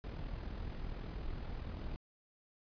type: noise with amplitude modulation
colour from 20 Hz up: brown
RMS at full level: -40 dBFS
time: 0.04-1.96 s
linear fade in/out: 0 ms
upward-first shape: sine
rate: 41.2 Hz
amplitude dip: 45%
effects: resampled to 11025 Hz